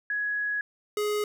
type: tone pair in turn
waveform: sine / square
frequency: 1674 / 418.5 Hz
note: G#6 / G#4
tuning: +13 / +13 cents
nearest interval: 2 octaves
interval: 2400 cents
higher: first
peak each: -26 dBFS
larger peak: neither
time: 0.1-0.61 / 0.97-1.24 s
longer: first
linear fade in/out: 2 ms
effects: none